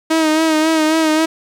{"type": "tone with vibrato", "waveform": "sawtooth", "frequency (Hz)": 315.9, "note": "D#4", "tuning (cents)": 26, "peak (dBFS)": -8, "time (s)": [0.1, 1.26], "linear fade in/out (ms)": 10, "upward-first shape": "sine", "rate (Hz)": 3.7, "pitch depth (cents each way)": 41, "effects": ["low-pass 10000 Hz 12 dB/octave", "8-bit"]}